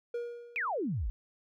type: tone with exponential decay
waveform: triangle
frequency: 475.9 Hz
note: A#4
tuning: 36 cents sharp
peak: -29 dBFS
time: 0.14-0.93 s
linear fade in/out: 5 ms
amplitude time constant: 170 ms
type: exponential sweep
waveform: sine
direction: down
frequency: 2588 to 42.23 Hz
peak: -30 dBFS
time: 0.56-1.1 s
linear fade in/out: 0 ms
effects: none